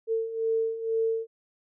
sine beating tone pair, 448.5 / 450.6 Hz, A4 / A4, +33 / +41 cents, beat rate 2.1 Hz, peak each -31 / -26 dBFS, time 0.07-1.27 s, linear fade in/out 50 ms, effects none

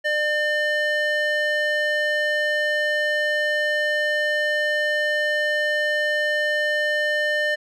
square tone with band-pass filter, 600 Hz, D5, 37 cents sharp, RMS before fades -22 dBFS, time 0.04-7.56 s, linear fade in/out 20 ms, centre 1700 Hz, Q 1.6, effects none

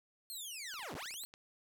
15% pulse linear two-way sweep, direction down then up, 4322 to 53 to 4322 Hz, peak -36 dBFS, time 0.3-1.25 s, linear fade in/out 0 ms, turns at 0.95 s
clicks, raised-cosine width 0.2 ms, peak -36 dBFS, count 11, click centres 0.74 / 0.794 / 0.831 / 0.913 / 0.956 / 1.026 / 1.058 / 1.109 / 1.14 / 1.237 / 1.339 s
effects none

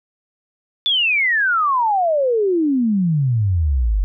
sine exponential sweep, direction down, 3520 to 45.48 Hz, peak -14 dBFS, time 0.86-4.04 s, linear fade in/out 0 ms, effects none

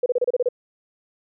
sine tone bursts, 493.9 Hz, B4, in tune, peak -16 dBFS, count 8, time 0.03-0.488 s, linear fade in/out 5 ms, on 31 ms, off 30 ms, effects none

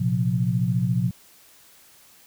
sine chord, Bb suspended second, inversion none, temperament equal with one note detuned, 116.54 / 130.81 / 177.77 Hz, Bb2 / C3 / F3, 0 / 0 / +31 cents, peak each -24 dBFS, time 0-1.11 s, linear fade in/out 10 ms, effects white hiss -53 dBFS RMS until 2.26 s

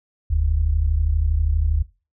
sine tone pair together, 43.86 / 76.3 Hz, F1 / D#2, +8 / -33 cents, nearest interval minor seventh, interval 959 cents, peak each -20 / -18 dBFS, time 0.3-1.83 s, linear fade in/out 10 ms, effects noise-tail reverb RT60 0.3 s tail -20 dB re dry

